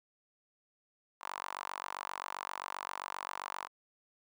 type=tone with high-pass filter; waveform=sawtooth; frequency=47.58 Hz; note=F#1; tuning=49 cents sharp; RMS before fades=-42 dBFS; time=1.2-3.69 s; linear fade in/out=50 ms; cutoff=1000 Hz; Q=4.1; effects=none